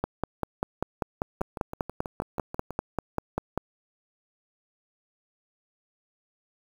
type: two click trains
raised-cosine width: 1 ms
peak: -12 / -20 dBFS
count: 19 / 9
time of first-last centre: 0.04-3.576 / 1.41-2.707 s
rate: 5.09 / 6.17 Hz
effects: 7-bit